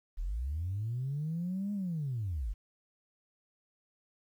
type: linear two-way sweep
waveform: sine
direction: up then down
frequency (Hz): 35.02 to 207.7 to 41.39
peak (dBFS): -31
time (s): 0.17-2.54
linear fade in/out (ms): 20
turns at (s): 1.73
effects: tanh soft clip ceiling -28 dBFS + 11-bit